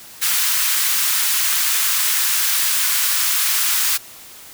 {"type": "high-pass noise", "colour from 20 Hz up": "white", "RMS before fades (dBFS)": -18, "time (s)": [0.21, 3.98], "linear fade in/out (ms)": 20, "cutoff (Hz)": 1100, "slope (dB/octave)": 24, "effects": ["white hiss -40 dBFS RMS until 4.53 s"]}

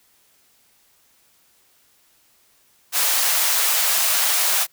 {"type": "high-pass noise", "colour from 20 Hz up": "white", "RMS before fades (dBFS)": -19, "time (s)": [2.92, 4.67], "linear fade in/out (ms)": 50, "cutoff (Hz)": 580, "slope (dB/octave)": 24, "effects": ["white hiss -59 dBFS RMS until 4.72 s"]}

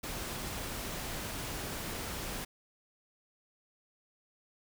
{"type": "noise", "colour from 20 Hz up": "pink", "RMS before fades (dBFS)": -39, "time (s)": [0.03, 2.45], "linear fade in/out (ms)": 10, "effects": []}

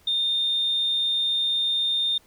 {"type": "tone", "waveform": "sine", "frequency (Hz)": 3634, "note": "A#7", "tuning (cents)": -45, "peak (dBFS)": -20, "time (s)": [0.07, 2.18], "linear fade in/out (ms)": 5, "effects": ["tanh soft clip ceiling -16 dBFS", "pink hiss -58 dBFS RMS until 2.26 s"]}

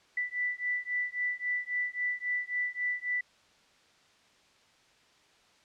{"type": "beating tone pair", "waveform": "sine", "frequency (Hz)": [1975.5, 1979.2], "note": ["B6", "B6"], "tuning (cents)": [0, 3], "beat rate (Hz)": 3.7, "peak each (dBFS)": [-33, -33], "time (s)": [0.17, 3.21], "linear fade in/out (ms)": 5, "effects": ["white hiss -63 dBFS RMS until 5.64 s", "low-pass 5000 Hz 12 dB/octave"]}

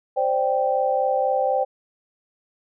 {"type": "chord", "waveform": "sine", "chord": "C suspended second", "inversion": "none", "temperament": "equal", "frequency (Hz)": [523.3, 587.3, 784], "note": ["C5", "D5", "G5"], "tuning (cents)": [0, 0, 0], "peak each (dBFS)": [-22, -25, -22], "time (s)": [0.16, 1.65], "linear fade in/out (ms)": 20, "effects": []}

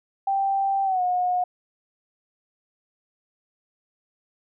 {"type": "tone with pitch glide", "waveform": "sine", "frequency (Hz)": [784, 723.1], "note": ["G5", "F#5"], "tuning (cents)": [0, -40], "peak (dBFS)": -20, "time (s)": [0.27, 1.44], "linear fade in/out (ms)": 5, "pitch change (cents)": -140, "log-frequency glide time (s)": [0.84, 1.02], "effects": []}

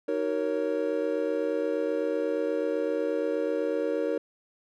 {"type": "chord", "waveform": "triangle", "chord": "D# minor seventh", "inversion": "none", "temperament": "equal with one note detuned", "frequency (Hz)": [311.1, 378, 466.2, 554.4], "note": ["D#4", "F#4", "A#4", "C#5"], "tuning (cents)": [0, 37, 0, 0], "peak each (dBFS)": [-30, -33, -27, -29], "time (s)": [0.08, 4.18], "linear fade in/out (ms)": 5, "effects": []}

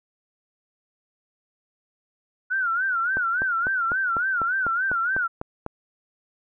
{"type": "tone with vibrato", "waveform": "sine", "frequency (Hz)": 1452, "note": "F#6", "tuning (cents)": -33, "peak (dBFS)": -21, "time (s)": [2.5, 5.28], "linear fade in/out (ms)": 20, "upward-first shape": "sine", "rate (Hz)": 3.5, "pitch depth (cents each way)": 140}
{"type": "click train", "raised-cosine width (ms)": 1, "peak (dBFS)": -16, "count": 11, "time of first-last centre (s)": [3.17, 5.664], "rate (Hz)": 4.01}
{"effects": []}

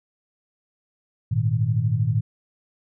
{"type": "chord", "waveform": "sine", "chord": "Ab suspended second", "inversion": "none", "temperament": "equal", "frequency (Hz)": [103.83, 116.54, 155.56], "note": ["Ab2", "Bb2", "Eb3"], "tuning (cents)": [0, 0, 0], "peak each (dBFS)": [-24, -21, -26], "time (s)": [1.31, 2.21], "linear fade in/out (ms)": 10, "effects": []}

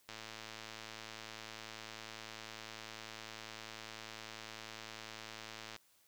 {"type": "click train", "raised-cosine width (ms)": 0.2, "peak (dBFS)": -29, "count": 625, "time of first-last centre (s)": [0.09, 5.763], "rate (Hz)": 110, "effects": ["white hiss -70 dBFS RMS until 6.07 s"]}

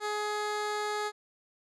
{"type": "tone", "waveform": "15% pulse", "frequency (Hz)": 419.9, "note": "G#4", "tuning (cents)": 19, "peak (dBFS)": -24, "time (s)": [0, 1.12], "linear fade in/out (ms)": 50, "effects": ["low-pass 8000 Hz 12 dB/octave"]}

